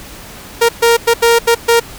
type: tone bursts at uneven times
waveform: sawtooth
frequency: 466.2 Hz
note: A#4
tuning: in tune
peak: -3 dBFS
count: 6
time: 0.61-0.69 / 0.82-0.97 / 1.07-1.14 / 1.22-1.39 / 1.47-1.55 / 1.68-1.8 s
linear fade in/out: 10 ms
effects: pink hiss -33 dBFS RMS until 1.98 s